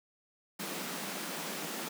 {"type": "high-pass noise", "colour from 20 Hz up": "pink", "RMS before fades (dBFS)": -39, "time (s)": [0.59, 1.89], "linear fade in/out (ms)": 10, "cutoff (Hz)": 160, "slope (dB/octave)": 96, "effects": []}